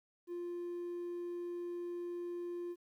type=tone; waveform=triangle; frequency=349.2 Hz; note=F4; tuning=in tune; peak=-36 dBFS; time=0.27-2.76 s; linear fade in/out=50 ms; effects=tanh soft clip ceiling -33 dBFS + 12-bit

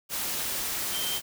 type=tone in noise; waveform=sine; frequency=3136 Hz; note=G7; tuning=in tune; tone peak=-32 dBFS; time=0.91-1.21 s; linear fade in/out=50 ms; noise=white; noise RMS=-31 dBFS; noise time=0.09-1.22 s; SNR=-4 dB; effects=none

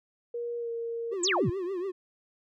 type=tone with pitch glide; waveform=sine; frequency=474.2 to 463.9 Hz; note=A#4 to A#4; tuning=+30 to -8 cents; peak=-31 dBFS; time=0.34-1.14 s; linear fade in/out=5 ms; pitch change=-38 cents; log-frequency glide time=0.58-0.7 s
type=tone with vibrato; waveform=triangle; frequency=370 Hz; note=F#4; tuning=in tune; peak=-28 dBFS; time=1.11-1.92 s; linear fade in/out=20 ms; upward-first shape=triangle; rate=7 Hz; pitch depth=150 cents each way
type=exponential sweep; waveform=sine; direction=down; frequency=8372 to 89.9 Hz; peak=-24 dBFS; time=1.23-1.5 s; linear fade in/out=5 ms
effects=none

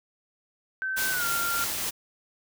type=tone with pitch glide; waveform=sine; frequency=1540 to 1387.9 Hz; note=G6 to F6; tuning=-31 to -11 cents; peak=-27 dBFS; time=0.82-1.64 s; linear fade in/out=0 ms; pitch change=-180 cents; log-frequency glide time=1.1-1.26 s
type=noise with tremolo; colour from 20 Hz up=white; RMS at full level=-29 dBFS; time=0.96-1.91 s; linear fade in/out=20 ms; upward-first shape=triangle; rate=3.4 Hz; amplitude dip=25%
effects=none

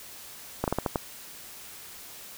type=slowing click train; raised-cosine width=1 ms; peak=-11 dBFS; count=6; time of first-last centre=0.64-0.958 s; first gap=38 ms; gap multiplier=1.26; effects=white hiss -45 dBFS RMS until 2.37 s

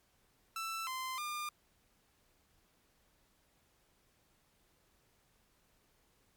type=tone with pitch steps; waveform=sawtooth; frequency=1328 / 1037 / 1203 Hz; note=E6 / C6 / D6; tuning=+12 / -16 / +41 cents; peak=-34 dBFS; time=0.56-1.49 s; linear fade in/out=2 ms; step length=310 ms; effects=pink hiss -72 dBFS RMS until 6.36 s + MP3 96 kbps

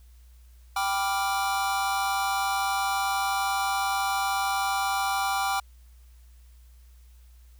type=chord; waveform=square; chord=G dominant seventh; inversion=none; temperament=equal; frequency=784 / 987.8 / 1174.7 / 1396.9 Hz; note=G5 / B5 / D6 / F6; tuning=0 / 0 / 0 / 0 cents; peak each=-28 / -34 / -32 / -33 dBFS; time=0.76-5.6 s; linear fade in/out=5 ms; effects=added 60 Hz sine -49 dBFS peak until 7.59 s + white hiss -65 dBFS RMS until 7.59 s

